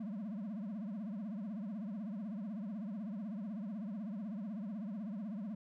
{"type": "tone with vibrato", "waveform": "triangle", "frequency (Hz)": 207.7, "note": "G#3", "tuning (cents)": 0, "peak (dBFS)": -37, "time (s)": [0, 5.55], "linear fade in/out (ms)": 5, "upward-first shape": "triangle", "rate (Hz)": 16, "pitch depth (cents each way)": 240, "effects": []}